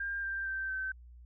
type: tone with pitch steps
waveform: sine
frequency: 1600 / 1579.8 / 1559.8 / 1540.2 Hz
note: G6 / G6 / G6 / G6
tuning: +35 / +13 / -9 / -31 cents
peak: -33 dBFS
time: 0-0.92 s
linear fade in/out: 5 ms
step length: 230 ms
effects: added 60 Hz sine -50 dBFS peak until 1.25 s